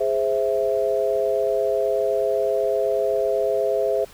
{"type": "chord", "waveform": "sine", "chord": "Ab augmented", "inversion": "none", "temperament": "equal", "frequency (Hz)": [415.3, 523.3, 659.3], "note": ["Ab4", "C5", "E5"], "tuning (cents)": [0, 0, 0], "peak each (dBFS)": -23, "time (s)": [0, 4.05], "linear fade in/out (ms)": 10, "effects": ["pink hiss -47 dBFS RMS until 4.13 s"]}